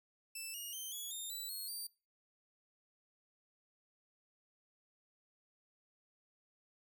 10% pulse tone with pitch steps, 2647 / 2870 / 3112 / 3374 / 3658 / 3966 / 4300 / 4662 Hz, E7 / F7 / G7 / G#7 / A#7 / B7 / C8 / D8, +7 / +47 / -13 / +27 / -33 / +7 / +47 / -14 cents, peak -35 dBFS, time 0.35-1.87 s, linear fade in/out 5 ms, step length 190 ms, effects noise-tail reverb RT60 0.3 s tail -22 dB re dry

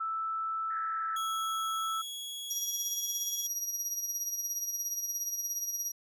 sine tone, 1318.5 Hz, E6, in tune, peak -31 dBFS, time 0-2.02 s, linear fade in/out 10 ms
pink band-pass noise, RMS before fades -46 dBFS, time 0.7-1.17 s, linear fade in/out 10 ms, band 1500 to 1800 Hz, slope 96 dB/octave
sawtooth tone with pitch glide, 3322 to 3341 Hz, G#7 to G#7, 0 to +10 cents, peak -35 dBFS, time 1.16-3.47 s, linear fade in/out 5 ms, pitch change +10 cents, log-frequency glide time 1.73-1.98 s
35% pulse tone with tremolo, 5750 Hz, F8, 50 cents sharp, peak -28 dBFS, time 2.5-5.92 s, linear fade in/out 10 ms, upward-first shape sine, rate 17 Hz, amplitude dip 55%
effects none

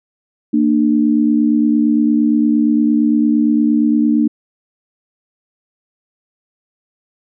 sine tone pair together, 229.7 / 298.4 Hz, A#3 / D4, -25 / +28 cents, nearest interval perfect fourth, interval 453 cents, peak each -13 dBFS, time 0.53-4.28 s, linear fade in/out 10 ms, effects none

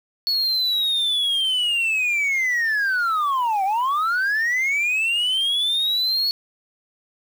sine linear two-way sweep, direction down then up, 4404 to 748 to 4404 Hz, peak -16 dBFS, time 0.27-6.31 s, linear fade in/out 0 ms, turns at 3.64 s, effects tanh soft clip ceiling -17 dBFS + 7-bit

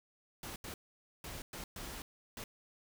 pink noise bursts at uneven times, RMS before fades -45 dBFS, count 6, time 0.43-0.56 / 0.64-0.74 / 1.24-1.42 / 1.53-1.64 / 1.76-2.02 / 2.37-2.44 s, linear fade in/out 2 ms, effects none

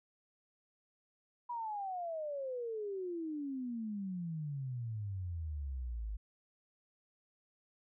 sine exponential sweep, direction down, 979 to 50.4 Hz, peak -37 dBFS, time 1.49-6.17 s, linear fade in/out 10 ms, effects none

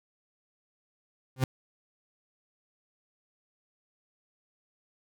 40% pulse tone with exponential growth, 130.3 Hz, C3, 7 cents flat, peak -18 dBFS, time 1.36-1.44 s, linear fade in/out 2 ms, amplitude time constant 17 ms, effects none

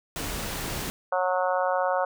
pink noise, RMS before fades -32 dBFS, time 0.16-0.9 s, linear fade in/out 0 ms
harmonic tone, 183.2 Hz, F#3, 17 cents flat, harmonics 3 / 4 / 5 / 6 / 7 / 8, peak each -26 / -28 / -30 / -32 / -33 / -34 dBFS, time 1.12-2.05 s, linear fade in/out 5 ms
effects none

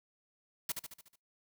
white noise with echo, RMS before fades -34 dBFS, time 0.69-0.72 s, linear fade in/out 5 ms, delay 73 ms, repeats 6, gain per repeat -5 dB, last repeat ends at 1.158 s, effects noise-tail reverb RT60 0.2 s tail -24 dB re dry

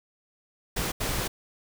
pink noise bursts at uneven times, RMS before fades -29 dBFS, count 2, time 0.76-0.92 / 1-1.28 s, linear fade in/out 10 ms, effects none

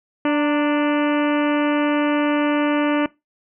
harmonic tone with a mistuned harmonic, 293.7 Hz, D4, in tune, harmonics 1 / 2 / 3 / 4 / 5 / 6 / 7 / 8 / 9 / 10, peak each -17 / -23 / -27 / -29 / -31 / -33 / -34 / -35 / -36 / -37 dBFS, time 0.25-3.06 s, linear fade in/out 2 ms, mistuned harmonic 3, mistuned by +53 cents, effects noise-tail reverb RT60 0.2 s tail -20 dB re dry

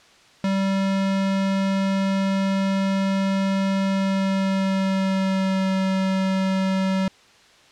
square tone with pitch glide, 194 to 190.56 Hz, G3 to G3, -18 to -49 cents, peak -20 dBFS, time 0.44-7.08 s, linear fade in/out 2 ms, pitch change -31 cents, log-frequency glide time 3.86-5.71 s, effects white hiss -52 dBFS RMS until 7.71 s + low-pass 5000 Hz 12 dB/octave

